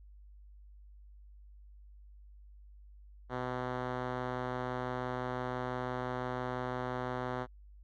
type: tone with low-pass filter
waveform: 5% pulse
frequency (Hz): 125.9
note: B2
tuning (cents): +34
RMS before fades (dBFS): -37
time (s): 3.29-7.47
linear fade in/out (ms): 50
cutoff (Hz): 2000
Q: 0.52
effects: added 50 Hz sine -52 dBFS peak until 7.83 s